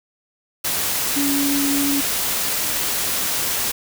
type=tone in noise; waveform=sine; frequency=281.9 Hz; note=C#4; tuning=29 cents sharp; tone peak=-19 dBFS; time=1.16-2.01 s; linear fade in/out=10 ms; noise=white; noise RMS=-22 dBFS; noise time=0.64-3.72 s; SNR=0 dB; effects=none